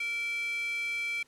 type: tone with high-pass filter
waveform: square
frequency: 465.3 Hz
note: A#4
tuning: 3 cents flat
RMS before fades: -33 dBFS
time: 0-1.23 s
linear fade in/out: 5 ms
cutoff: 2300 Hz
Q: 8.4
effects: pink hiss -65 dBFS RMS until 1.27 s + low-pass 11000 Hz 12 dB/octave